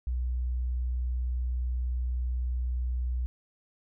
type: tone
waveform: sine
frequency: 61.74 Hz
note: B1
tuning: in tune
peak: -27 dBFS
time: 0.07-3.26 s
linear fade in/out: 0 ms
effects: none